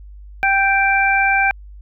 harmonic tone, 784 Hz, G5, in tune, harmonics 1 / 2 / 3, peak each -17 / -17 / -17 dBFS, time 0.43-1.51 s, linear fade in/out 0 ms, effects added 50 Hz sine -35 dBFS peak until 1.81 s

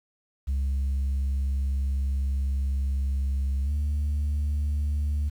sine tone with pitch glide, 68 to 73.3 Hz, C#2 to D2, -33 to -3 cents, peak -21 dBFS, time 0.47-5.3 s, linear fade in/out 20 ms, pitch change +130 cents, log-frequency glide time 3.64-3.71 s, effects tanh soft clip ceiling -22 dBFS + 9-bit

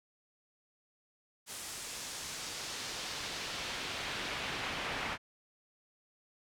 brown noise with band-pass filter sweep, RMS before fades -40 dBFS, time 1.46-5.18 s, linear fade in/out 50 ms, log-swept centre 9000 to 2200 Hz, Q 1, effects none

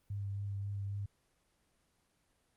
sine tone with vibrato, 100 Hz, G2, 35 cents sharp, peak -36 dBFS, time 0.1-1.06 s, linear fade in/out 5 ms, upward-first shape triangle, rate 3.7 Hz, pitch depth 20 cents each way, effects pink hiss -75 dBFS RMS until 2.56 s + Opus 24 kbps

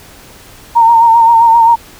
sine tone with vibrato, 921 Hz, A#5, 21 cents flat, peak -3 dBFS, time 0.75-1.76 s, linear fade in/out 20 ms, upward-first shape sine, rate 7.6 Hz, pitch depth 40 cents each way, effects pink hiss -37 dBFS RMS until 1.99 s

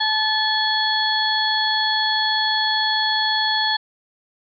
harmonic tone with a mistuned harmonic, 869 Hz, A5, 22 cents flat, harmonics 1 / 2 / 4 / 5, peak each -23 / -23 / -23 / -23 dBFS, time 0-3.77 s, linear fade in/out 10 ms, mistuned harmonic 4, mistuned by -53 cents, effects none

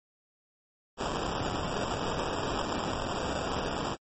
white noise with sample-and-hold, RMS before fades -32 dBFS, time 0.97-3.97 s, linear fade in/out 50 ms, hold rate 2100 Hz, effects MP3 32 kbps

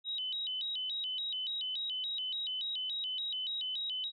sine tone with vibrato, 3400 Hz, G#7, 40 cents sharp, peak -34 dBFS, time 0.04-4.12 s, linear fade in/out 50 ms, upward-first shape square, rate 3.5 Hz, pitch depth 200 cents each way, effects none

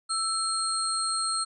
sine tone cluster, 1325 / 4234 / 8460 Hz, E6 / C8 / C9, +9 / +20 / +18 cents, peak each -30 dBFS, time 0.09-1.45 s, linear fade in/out 20 ms, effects none

